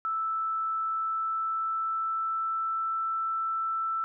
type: tone with pitch glide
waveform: sine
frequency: 1318 to 1327.2 Hz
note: E6 to E6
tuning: -1 to +11 cents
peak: -27 dBFS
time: 0.05-4.04 s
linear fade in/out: 0 ms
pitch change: +12 cents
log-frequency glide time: 0.78-3 s
effects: none